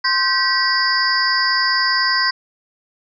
sine tone cluster, 1052 / 1554 / 1935 / 4700 / 5090 Hz, C6 / G6 / B6 / D8 / D#8, +9 / -16 / -36 / +1 / +39 cents, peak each -21 dBFS, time 0.04-2.31 s, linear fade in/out 10 ms, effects none

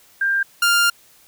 sine / sawtooth tone pair in turn, 1592 / 1399.5 Hz, G6 / F6, +26 / +3 cents, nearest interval major second, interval 223 cents, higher first, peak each -16 / -10 dBFS, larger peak second, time 0.21-0.43 / 0.62-0.9 s, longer second, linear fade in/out 5 ms, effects white hiss -52 dBFS RMS until 1.27 s

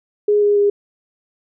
sine tone with pitch steps, 415.3 / 411.2 / 407.2 Hz, G#4 / G#4 / G#4, 0 / -17 / -34 cents, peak -11 dBFS, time 0.28-0.7 s, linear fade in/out 5 ms, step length 140 ms, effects none

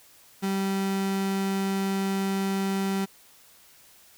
35% pulse tone, 194.3 Hz, G3, 15 cents flat, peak -23 dBFS, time 0.42-3.06 s, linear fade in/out 20 ms, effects white hiss -55 dBFS RMS until 4.17 s

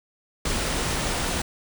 pink band-stop noise, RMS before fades -26 dBFS, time 0.45-1.42 s, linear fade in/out 5 ms, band 11000 to 16000 Hz, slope 96 dB/octave, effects none

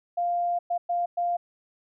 sine tone bursts at uneven times, 698.5 Hz, F5, in tune, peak -23 dBFS, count 4, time 0.17-0.59 / 0.7-0.78 / 0.89-1.06 / 1.17-1.37 s, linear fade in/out 10 ms, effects none

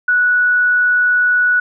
sine tone, 1472 Hz, F#6, 9 cents flat, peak -10 dBFS, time 0.08-1.6 s, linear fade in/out 5 ms, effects none

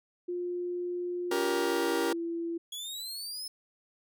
sine tone with pitch glide, 354.1 to 336.4 Hz, F4 to E4, +24 to +35 cents, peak -31 dBFS, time 0.28-2.58 s, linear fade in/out 10 ms, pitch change -89 cents, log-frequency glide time 1.48-1.95 s
sawtooth chord, G diminished, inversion second, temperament just, 282.2 / 392 / 470.4 Hz, Db4 / G4 / Bb4, +31 / 0 / +16 cents, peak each -32 / -29 / -27 dBFS, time 1.31-2.13 s, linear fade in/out 5 ms
sawtooth exponential sweep, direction up, 3322 to 5274 Hz, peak -34 dBFS, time 2.72-3.48 s, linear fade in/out 5 ms
effects none

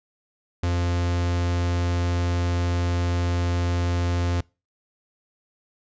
45% pulse tone, 87.31 Hz, F2, in tune, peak -21 dBFS, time 0.63-4.41 s, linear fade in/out 5 ms, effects noise-tail reverb RT60 0.3 s tail -25 dB re dry + resampled to 16000 Hz

